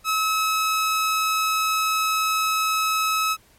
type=tone; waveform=sawtooth; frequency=1289 Hz; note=E6; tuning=39 cents flat; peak=-16 dBFS; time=0.04-3.37 s; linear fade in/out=50 ms; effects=pink hiss -56 dBFS RMS until 3.58 s + MP3 64 kbps